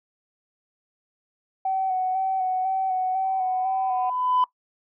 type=tone with vibrato; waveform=sine; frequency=754 Hz; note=F#5; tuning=32 cents sharp; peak=-21 dBFS; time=1.65-4.1 s; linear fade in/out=5 ms; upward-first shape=square; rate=2 Hz; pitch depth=23 cents each way
type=tone with exponential growth; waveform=sine; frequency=1003 Hz; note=B5; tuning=26 cents sharp; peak=-15 dBFS; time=3.24-4.44 s; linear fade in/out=2 ms; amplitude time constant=260 ms
effects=noise-tail reverb RT60 0.1 s tail -20 dB re dry + tanh soft clip ceiling -14 dBFS